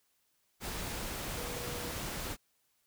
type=tone in noise; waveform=sine; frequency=483.8 Hz; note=B4; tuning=36 cents flat; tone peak=-45 dBFS; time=1.34-1.94 s; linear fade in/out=50 ms; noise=pink; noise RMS=-39 dBFS; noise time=0.6-2.37 s; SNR=-9 dB; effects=white hiss -75 dBFS RMS until 2.86 s